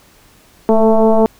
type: tone with frequency modulation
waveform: sine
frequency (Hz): 223.7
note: A3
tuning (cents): +29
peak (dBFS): -7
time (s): 0.69-1.26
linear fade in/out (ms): 0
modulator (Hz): 221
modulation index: 2.7
effects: pink hiss -48 dBFS RMS until 1.39 s